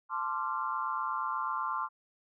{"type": "chord", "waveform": "sine", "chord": "D minor seventh", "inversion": "second", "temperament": "equal with one note detuned", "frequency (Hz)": [880, 1046.5, 1174.7, 1376.1], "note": ["A5", "C6", "D6", "F6"], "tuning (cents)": [0, 0, 0, -26], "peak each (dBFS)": [-39, -34, -36, -38], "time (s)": [0.09, 1.89], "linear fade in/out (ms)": 50, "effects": []}